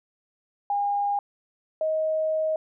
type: tone pair in turn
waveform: sine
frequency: 811 / 629.2 Hz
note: G#5 / D#5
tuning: -41 / +19 cents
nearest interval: major third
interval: 440 cents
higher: first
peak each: -22 dBFS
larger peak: neither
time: 0.7-1.19 / 1.81-2.56 s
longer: second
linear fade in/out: 2 ms
effects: none